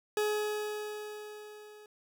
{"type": "tone with level ramp", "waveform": "40% pulse", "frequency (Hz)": 422, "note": "G#4", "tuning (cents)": 28, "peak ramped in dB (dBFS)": [-26, -50], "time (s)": [0.17, 1.86], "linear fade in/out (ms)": 2, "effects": []}